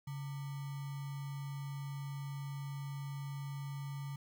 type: tone with sample-and-hold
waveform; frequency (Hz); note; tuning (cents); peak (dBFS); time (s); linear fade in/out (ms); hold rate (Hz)
sine; 140; C#3; +18; -39; 0.07-4.16; 5; 1050
effects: none